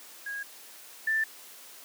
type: tone pair in turn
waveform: sine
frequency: 1643 / 1771.8 Hz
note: G#6 / A6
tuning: -19 / +12 cents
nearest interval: minor second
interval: 131 cents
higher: second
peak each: -33 / -24 dBFS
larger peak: second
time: 0.26-0.43 / 1.07-1.24 s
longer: neither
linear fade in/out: 5 ms
effects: white hiss -49 dBFS RMS until 1.84 s + high-pass 300 Hz 12 dB/octave